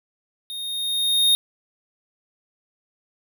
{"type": "tone with level ramp", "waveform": "square", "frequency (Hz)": 3700, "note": "A#7", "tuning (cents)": -14, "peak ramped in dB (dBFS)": [-31, -14], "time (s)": [0.5, 1.35], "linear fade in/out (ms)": 0, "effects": []}